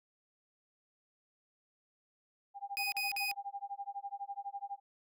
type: tone with tremolo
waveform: sine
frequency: 801 Hz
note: G5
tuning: 37 cents sharp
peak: -36 dBFS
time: 2.54-4.8 s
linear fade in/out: 50 ms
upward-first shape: sine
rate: 12 Hz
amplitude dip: 100%
type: tone bursts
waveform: 30% pulse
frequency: 2500 Hz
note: D#7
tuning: 8 cents sharp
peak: -31 dBFS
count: 3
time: 2.77-3.314 s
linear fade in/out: 0 ms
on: 150 ms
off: 47 ms
effects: none